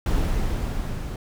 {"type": "noise with level ramp", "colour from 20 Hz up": "brown", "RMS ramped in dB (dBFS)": [-21, -30], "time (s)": [0.06, 1.16], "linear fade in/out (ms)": 2, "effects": []}